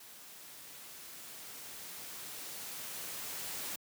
white noise with level ramp, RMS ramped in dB -53 to -40 dBFS, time 0-3.76 s, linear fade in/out 5 ms, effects high-pass 100 Hz 12 dB/octave

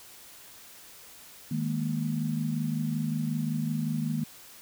sine chord, D# suspended fourth, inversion none, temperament equal, 155.56 / 207.7 / 233.1 Hz, D#3 / G#3 / A#3, 0 / 0 / 0 cents, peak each -30 / -34 / -31 dBFS, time 1.51-4.24 s, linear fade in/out 5 ms, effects white hiss -50 dBFS RMS until 4.61 s

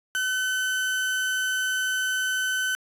35% pulse tone, 1518 Hz, F#6, 44 cents sharp, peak -22 dBFS, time 0.15-2.75 s, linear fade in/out 0 ms, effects resampled to 32000 Hz + 9-bit

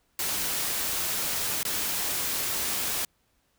white noise with dropouts, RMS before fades -29 dBFS, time 0.19-3.05 s, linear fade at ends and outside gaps 2 ms, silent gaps 1.631-1.651 s, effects pink hiss -70 dBFS RMS until 3.58 s

